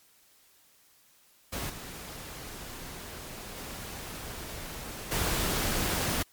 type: noise with level steps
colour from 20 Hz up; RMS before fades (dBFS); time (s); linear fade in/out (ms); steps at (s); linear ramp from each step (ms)
pink; -35 / -42 / -40 / -29; 1.52-6.23; 10; 1.69 / 3.56 / 5.11; 10
effects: white hiss -62 dBFS RMS until 6.32 s + MP3 96 kbps